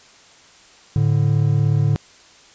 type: tone pair together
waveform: triangle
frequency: 108.79 / 145.6 Hz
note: A2 / D3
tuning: -19 / -15 cents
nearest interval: perfect fourth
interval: 504 cents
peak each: -15 dBFS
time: 0.96-1.96 s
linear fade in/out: 0 ms
effects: white hiss -48 dBFS RMS until 2.54 s + resampled to 16000 Hz